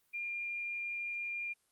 sine tone, 2402 Hz, D7, 38 cents sharp, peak -36 dBFS, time 0.13-1.54 s, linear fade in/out 20 ms, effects white hiss -74 dBFS RMS until 1.71 s + Opus 32 kbps

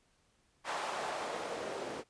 white noise with band-pass filter sweep, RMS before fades -39 dBFS, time 0.64-2.04 s, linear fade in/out 50 ms, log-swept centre 910 to 390 Hz, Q 1.6, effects pink hiss -72 dBFS RMS until 2.09 s + resampled to 22050 Hz

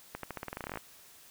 accelerating click train, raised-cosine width 0.5 ms, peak -22 dBFS, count 16, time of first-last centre 0.15-0.773 s, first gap 83 ms, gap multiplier 0.89, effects white hiss -56 dBFS RMS until 1.3 s

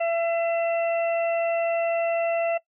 harmonic tone, 672 Hz, E5, 33 cents sharp, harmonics 1 / 2 / 3 / 4, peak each -22 / -38 / -37 / -34 dBFS, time 0-2.58 s, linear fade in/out 10 ms, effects noise-tail reverb RT60 0.1 s tail -19 dB re dry

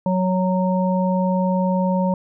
harmonic tone, 185 Hz, F#3, in tune, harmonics 1 / 3 / 5, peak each -18 / -23 / -25 dBFS, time 0.06-2.14 s, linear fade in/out 2 ms, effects none

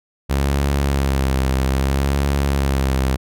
sawtooth tone with vibrato, 68 Hz, C#2, 33 cents flat, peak -12 dBFS, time 0.29-3.17 s, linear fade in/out 20 ms, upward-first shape sine, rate 0.62 Hz, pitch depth 53 cents each way, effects none

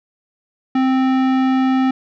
sine tone with tanh clipping, 261.6 Hz, C4, in tune, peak -15 dBFS, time 0.75-1.91 s, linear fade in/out 5 ms, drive 18 dB, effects none

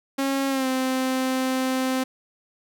sawtooth tone with pitch glide, 272.5 to 260 Hz, C#4 to C4, -29 to -11 cents, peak -18 dBFS, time 0.18-2.04 s, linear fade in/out 10 ms, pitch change -82 cents, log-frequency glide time 0.49-0.67 s, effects none

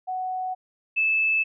sine tone pair in turn, 743 / 2621 Hz, F#5 / E7, +7 / -11 cents, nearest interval octave + minor seventh, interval 2182 cents, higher second, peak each -26 / -19 dBFS, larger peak second, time 0.07-0.55 / 0.96-1.44 s, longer neither, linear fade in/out 20 ms, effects none

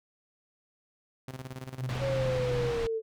sawtooth tone with tremolo, 130 Hz, C3, 11 cents flat, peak -33 dBFS, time 1.28-1.97 s, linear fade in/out 2 ms, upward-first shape square, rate 18 Hz, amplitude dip 75%
sine tone, 127.2 Hz, C3, 48 cents flat, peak -31 dBFS, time 1.78-2.73 s, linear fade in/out 50 ms
pink low-pass noise, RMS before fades -37 dBFS, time 1.89-2.87 s, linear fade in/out 2 ms, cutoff 3800 Hz, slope 12 dB/octave
sine exponential sweep, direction down, 554.4 to 440 Hz, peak -28 dBFS, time 1.99-3.02 s, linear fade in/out 50 ms
effects none

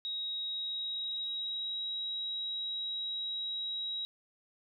sine tone with pitch glide, 3800 to 3840 Hz, A#7 to B7, +33 to -49 cents, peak -34 dBFS, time 0.05-4.05 s, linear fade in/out 0 ms, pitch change +18 cents, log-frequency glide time 0.47-1.81 s, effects none

